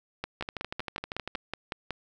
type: two click trains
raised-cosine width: 0.3 ms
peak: -16 / -18 dBFS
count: 10 / 13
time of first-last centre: 0.24-1.907 / 0.41-1.355 s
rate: 5.4 / 12.7 Hz
effects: none